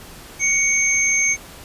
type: tone pair together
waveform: sine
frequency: 2233 / 6341 Hz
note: C#7 / G8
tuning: +12 / +19 cents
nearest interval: octave + tritone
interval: 1807 cents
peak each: -18 dBFS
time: 0.39-1.37 s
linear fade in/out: 50 ms
effects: pink hiss -40 dBFS RMS until 1.64 s + resampled to 32000 Hz